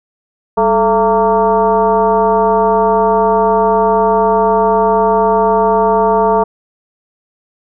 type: tone with frequency modulation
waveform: sine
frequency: 675 Hz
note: E5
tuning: 41 cents sharp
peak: -8 dBFS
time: 0.57-6.44 s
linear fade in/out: 10 ms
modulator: 239 Hz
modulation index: 1.6
effects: none